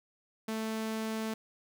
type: tone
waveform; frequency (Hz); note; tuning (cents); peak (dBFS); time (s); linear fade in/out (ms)
sawtooth; 220.6; A3; +5; -29; 0.48-1.34; 5
effects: none